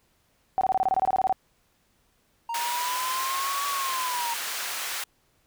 sine tone bursts, 760 Hz, F#5, 46 cents sharp, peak -19 dBFS, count 14, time 0.58-1.326 s, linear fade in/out 0 ms, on 31 ms, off 24 ms
triangle exponential two-way sweep, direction up then down, 925 to 1137 to 925 Hz, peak -26 dBFS, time 2.49-4.34 s, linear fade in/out 5 ms, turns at 3.67 s
pink high-pass noise, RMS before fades -32 dBFS, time 2.54-5.04 s, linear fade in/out 5 ms, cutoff 1100 Hz, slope 12 dB/octave
effects pink hiss -67 dBFS RMS until 5.46 s

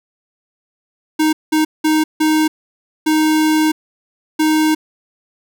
square tone bursts at uneven times, 311.1 Hz, D#4, in tune, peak -12 dBFS, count 6, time 1.19-1.33 / 1.52-1.65 / 1.84-2.04 / 2.2-2.48 / 3.06-3.72 / 4.39-4.75 s, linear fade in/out 10 ms, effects none

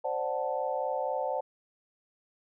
sine chord, D dominant seventh, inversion third, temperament equal, 523.3 / 587.3 / 740 / 880 Hz, C5 / D5 / F#5 / A5, 0 / 0 / 0 / 0 cents, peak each -33 / -34 / -35 / -35 dBFS, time 0.04-1.41 s, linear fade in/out 10 ms, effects none

